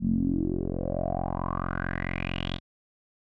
10% pulse tone with low-pass filter sweep, 44.5 Hz, F1, 33 cents sharp, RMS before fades -29 dBFS, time 0-2.6 s, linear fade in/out 50 ms, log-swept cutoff 200 to 3700 Hz, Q 6.9, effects none

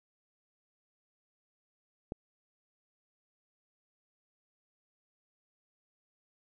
click, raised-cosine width 2 ms, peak -23 dBFS, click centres 2.121 s, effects none

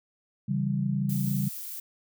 sine chord, C# diminished, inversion none, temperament equal, 138.59 / 164.81 / 196 Hz, C#3 / E3 / G3, 0 / 0 / 0 cents, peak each -28 / -33 / -28 dBFS, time 0.48-1.49 s, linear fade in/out 10 ms
violet noise, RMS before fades -38 dBFS, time 1.09-1.8 s, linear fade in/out 5 ms
effects none

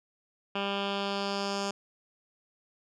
10% pulse tone with low-pass filter sweep, 199 Hz, G3, 26 cents sharp, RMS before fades -32 dBFS, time 0.55-1.71 s, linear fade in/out 5 ms, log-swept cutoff 2800 to 6300 Hz, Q 2.6, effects none

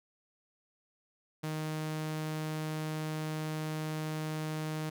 sawtooth tone, 155.56 Hz, D#3, in tune, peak -30 dBFS, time 1.43-4.9 s, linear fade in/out 10 ms, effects none

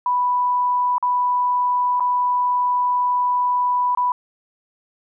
sine tone with dropouts, 987.8 Hz, B5, in tune, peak -16 dBFS, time 0.06-4.12 s, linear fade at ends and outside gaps 2 ms, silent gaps 0.982-1.026 / 1.998-2.005 / 3.95-3.973 s, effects none

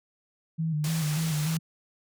sine tone with vibrato, 156.2 Hz, D#3, 7 cents sharp, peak -25 dBFS, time 0.58-1.59 s, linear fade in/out 20 ms, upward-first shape square, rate 3.4 Hz, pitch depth 59 cents each way
white low-pass noise, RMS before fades -37 dBFS, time 0.84-1.57 s, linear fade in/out 2 ms, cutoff 10000 Hz, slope 12 dB/octave
effects none

